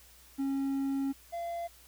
triangle tone pair in turn, 273.3 / 684.3 Hz, C#4 / F5, -24 / -35 cents, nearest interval octave + major third, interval 1589 cents, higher second, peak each -27 / -32 dBFS, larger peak first, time 0.38-1.13 / 1.32-1.68 s, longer first, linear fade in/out 20 ms, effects added 60 Hz sine -61 dBFS peak until 1.87 s + white hiss -58 dBFS RMS until 1.87 s

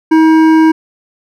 triangle tone with hard clipping, 318.9 Hz, D#4, 43 cents sharp, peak -6 dBFS, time 0.11-0.72 s, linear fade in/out 10 ms, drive 15 dB, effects none

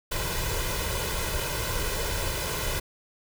pink noise with comb filter, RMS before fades -29 dBFS, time 0.11-2.8 s, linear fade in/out 10 ms, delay 2 ms, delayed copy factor +0.7, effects none

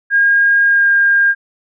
sine tone with pitch glide, 1623 to 1609.9 Hz, G#6 to G6, -40 to +46 cents, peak -8 dBFS, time 0.1-1.35 s, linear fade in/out 50 ms, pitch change -14 cents, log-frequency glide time 0.64-0.9 s, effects none

